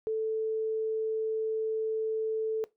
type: tone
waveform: sine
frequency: 440 Hz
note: A4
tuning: in tune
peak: -27 dBFS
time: 0.07-2.64 s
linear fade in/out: 0 ms
effects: noise-tail reverb RT60 0.2 s tail -20 dB re dry